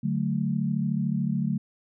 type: chord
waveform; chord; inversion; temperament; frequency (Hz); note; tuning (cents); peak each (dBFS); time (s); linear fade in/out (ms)
sine; D major; none; equal with one note detuned; 146.83 / 186.18 / 220; D3 / F#3 / A3; 0 / +11 / 0; -28; 0.03-1.58; 10
effects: none